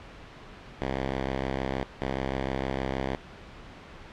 5% pulse tone pair in turn, 66.5 / 66.5 Hz, C2 / C2, +29 / +29 cents, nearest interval unison, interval 0 cents, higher neither, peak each -17 dBFS, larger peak neither, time 0.82-1.83 / 2.02-3.15 s, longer second, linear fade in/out 0 ms, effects pink hiss -46 dBFS RMS until 4.12 s + low-pass 3000 Hz 12 dB/octave

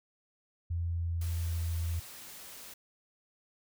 sine tone with pitch glide, 85 to 83.59 Hz, F2 to E2, -46 to +25 cents, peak -30 dBFS, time 0.7-2 s, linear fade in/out 10 ms, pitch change -29 cents, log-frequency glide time 0.84-1.54 s
white noise, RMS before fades -48 dBFS, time 1.21-2.74 s, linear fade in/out 5 ms
effects none

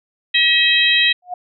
harmonic tone, 640 Hz, D#5, 49 cents sharp, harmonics 3 / 4 / 5 / 6, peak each -17 / -17 / -17 / -17 dBFS, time 0.34-1.13 s, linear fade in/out 10 ms
sine tone with exponential growth, 720 Hz, F#5, 47 cents flat, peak -19 dBFS, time 1.22-1.34 s, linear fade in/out 5 ms, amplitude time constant 25 ms
effects none

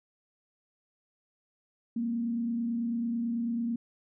sine tone with frequency modulation, 233.5 Hz, A#3, 3 cents sharp, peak -28 dBFS, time 1.96-3.76 s, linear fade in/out 5 ms, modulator 29.1 Hz, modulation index 0.36, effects none

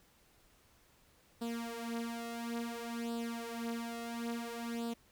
sawtooth tone with flanger, 233.1 Hz, A#3, in tune, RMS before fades -40 dBFS, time 1.41-4.94 s, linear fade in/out 10 ms, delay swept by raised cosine 0.23 to 5.83 ms, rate 0.58 Hz, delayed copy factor +0.75, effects pink hiss -67 dBFS RMS until 5.11 s

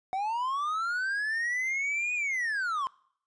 triangle linear two-way sweep, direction up then down, 740 to 2489 to 1024 Hz, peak -26 dBFS, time 0.13-2.87 s, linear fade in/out 0 ms, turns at 2.14 s, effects noise-tail reverb RT60 0.6 s tail -23 dB re dry + resampled to 22050 Hz

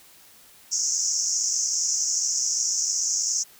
white band-pass noise, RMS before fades -25 dBFS, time 0.71-3.44 s, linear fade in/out 20 ms, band 5400 to 7100 Hz, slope 96 dB/octave, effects white hiss -52 dBFS RMS until 3.59 s

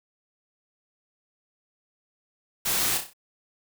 white noise with echo, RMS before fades -26 dBFS, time 2.65-2.98 s, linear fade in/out 10 ms, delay 31 ms, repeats 5, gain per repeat -6 dB, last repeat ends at 3.135 s, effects none

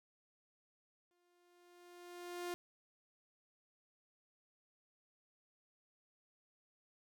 sawtooth tone with exponential growth, 352.1 Hz, F4, 14 cents sharp, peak -35 dBFS, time 1.11-2.54 s, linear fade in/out 0 ms, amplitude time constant 310 ms, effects none

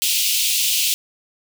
pink high-pass noise, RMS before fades -19 dBFS, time 0.02-0.94 s, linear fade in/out 0 ms, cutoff 2600 Hz, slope 48 dB/octave, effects none

